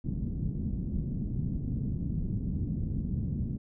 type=low-pass noise; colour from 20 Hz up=white; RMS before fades=-32 dBFS; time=0.04-3.58 s; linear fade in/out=10 ms; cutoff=210 Hz; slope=24 dB/octave; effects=none